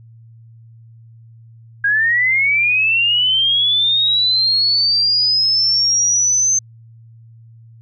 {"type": "linear sweep", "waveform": "sine", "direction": "up", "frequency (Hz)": [1615, 6272], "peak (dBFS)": -12, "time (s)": [1.84, 6.59], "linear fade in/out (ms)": 5, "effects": ["added 114 Hz sine -40 dBFS peak until 7.81 s"]}